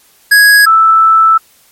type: tone pair in turn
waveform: square / sine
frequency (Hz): 1661.2 / 1318.5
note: G#6 / E6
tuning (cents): 0 / 0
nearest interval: major third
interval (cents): 400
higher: first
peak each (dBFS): -3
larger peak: neither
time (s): 0.31-0.66 / 0.66-1.38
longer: second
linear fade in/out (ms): 10
effects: white hiss -47 dBFS RMS until 1.71 s + MP3 64 kbps